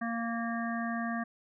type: harmonic tone with a mistuned harmonic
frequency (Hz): 231.6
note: A#3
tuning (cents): -11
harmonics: 1 / 3 / 5 / 7 / 8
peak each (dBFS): -33 / -38 / -40 / -41 / -42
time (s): 0.01-1.24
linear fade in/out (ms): 10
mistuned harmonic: 8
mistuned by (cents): -18
effects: none